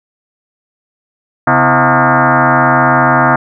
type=tone with frequency modulation; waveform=sine; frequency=251.4 Hz; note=B3; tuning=31 cents sharp; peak=-6 dBFS; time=1.47-3.36 s; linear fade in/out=5 ms; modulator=194 Hz; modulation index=7.1; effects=none